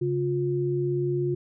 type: tone pair together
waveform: sine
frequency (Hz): 138.59 / 355.1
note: C#3 / F4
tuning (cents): 0 / +29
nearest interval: octave + major third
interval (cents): 1629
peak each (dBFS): -27 / -25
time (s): 0.01-1.35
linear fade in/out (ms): 10
effects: none